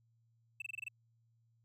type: tone bursts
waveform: triangle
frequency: 2646 Hz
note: E7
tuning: 6 cents sharp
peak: -37 dBFS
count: 7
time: 0.6-0.884 s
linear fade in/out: 5 ms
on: 20 ms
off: 24 ms
effects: added 115 Hz sine -70 dBFS peak until 1.64 s